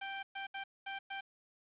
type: tone bursts at uneven times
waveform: 15% pulse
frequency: 784 Hz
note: G5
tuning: in tune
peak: -33 dBFS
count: 5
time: 0.01-0.23 / 0.35-0.47 / 0.54-0.64 / 0.86-0.99 / 1.1-1.21 s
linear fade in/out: 10 ms
effects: resampled to 8000 Hz + 10-bit